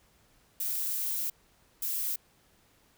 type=noise bursts at uneven times; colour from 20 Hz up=violet; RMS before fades=-32 dBFS; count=2; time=0.6-1.3 / 1.82-2.16 s; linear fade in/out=5 ms; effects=pink hiss -65 dBFS RMS until 2.97 s